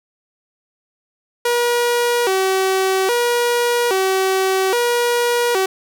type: tone with vibrato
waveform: sawtooth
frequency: 427.4 Hz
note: G#4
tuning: 50 cents sharp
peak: -11 dBFS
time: 1.45-5.66 s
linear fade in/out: 5 ms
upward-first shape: square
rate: 0.61 Hz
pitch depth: 200 cents each way
effects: none